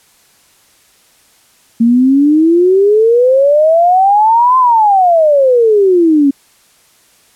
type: exponential two-way sweep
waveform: sine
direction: up then down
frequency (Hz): 226.8 to 1042 to 271.1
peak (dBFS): -5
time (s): 1.8-6.31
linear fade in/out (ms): 10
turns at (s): 4.58
effects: white hiss -49 dBFS RMS until 7.35 s + low-pass 12000 Hz 12 dB/octave